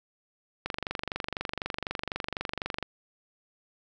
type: click train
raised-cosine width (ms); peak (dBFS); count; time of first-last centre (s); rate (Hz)
0.3; -15; 53; 0.66-2.827; 24
effects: none